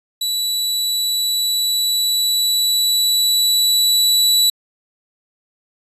sawtooth tone with level ramp, 3942 Hz, B7, 4 cents flat, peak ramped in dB -15 to -8 dBFS, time 0.21-4.5 s, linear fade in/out 5 ms, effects resampled to 32000 Hz

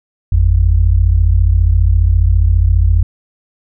sine tone pair together, 50.96 / 85.7 Hz, G#1 / F2, -32 / -32 cents, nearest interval major sixth, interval 900 cents, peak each -10 dBFS, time 0.32-3.03 s, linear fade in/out 5 ms, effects none

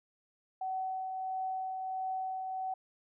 sine tone with tremolo, 755 Hz, F#5, 35 cents sharp, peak -32 dBFS, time 0.61-2.74 s, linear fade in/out 5 ms, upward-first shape triangle, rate 1.5 Hz, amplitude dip 35%, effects none

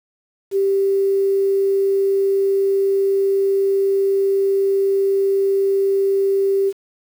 sine tone with quantisation, 392 Hz, G4, in tune, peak -14 dBFS, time 0.51-6.73 s, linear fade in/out 50 ms, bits 7, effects none

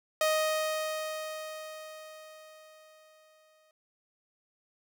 sawtooth tone with exponential decay, 624 Hz, D#5, 5 cents sharp, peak -20 dBFS, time 0.21-3.71 s, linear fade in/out 2 ms, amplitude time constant 760 ms, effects none

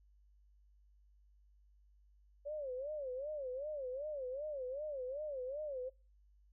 sine tone with vibrato, 554.4 Hz, C#5, in tune, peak -39 dBFS, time 2.45-5.9 s, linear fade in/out 20 ms, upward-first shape sine, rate 2.6 Hz, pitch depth 180 cents each way, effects noise-tail reverb RT60 0.3 s tail -23 dB re dry + added 50 Hz sine -64 dBFS peak until 6.52 s

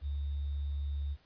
sine tone with sample-and-hold, 71.3 Hz, C#2, 49 cents sharp, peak -32 dBFS, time 0.01-1.17 s, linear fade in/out 50 ms, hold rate 3675 Hz, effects pink hiss -66 dBFS RMS until 1.25 s + resampled to 11025 Hz

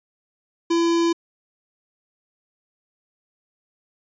square tone with notch filter, 336.6 Hz, E4, 36 cents sharp, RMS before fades -19 dBFS, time 0.7-1.13 s, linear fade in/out 10 ms, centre 1900 Hz, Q 1.8, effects resampled to 16000 Hz

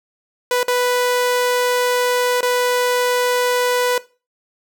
sawtooth tone with dropouts, 493.9 Hz, B4, in tune, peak -11 dBFS, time 0.51-3.98 s, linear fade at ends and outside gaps 2 ms, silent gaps 0.631-0.681 / 2.408-2.429 s, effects noise-tail reverb RT60 0.3 s tail -18 dB re dry

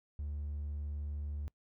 triangle tone, 73.42 Hz, D2, in tune, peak -34 dBFS, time 0.19-1.48 s, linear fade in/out 0 ms, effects noise-tail reverb RT60 0.1 s tail -25 dB re dry + tanh soft clip ceiling -30 dBFS

